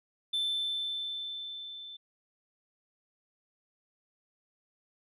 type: tone with level ramp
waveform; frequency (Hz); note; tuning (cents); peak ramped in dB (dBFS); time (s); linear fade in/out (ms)
sine; 3535; A7; +7; -25 to -43; 0.33-1.97; 10
effects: tanh soft clip ceiling -27 dBFS